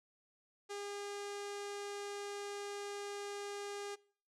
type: tone with low-pass filter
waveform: sawtooth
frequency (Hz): 405.6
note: G#4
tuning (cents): -41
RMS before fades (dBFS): -44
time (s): 0.69-3.96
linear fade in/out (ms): 20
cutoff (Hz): 7900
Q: 1.5
effects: noise-tail reverb RT60 0.5 s tail -23 dB re dry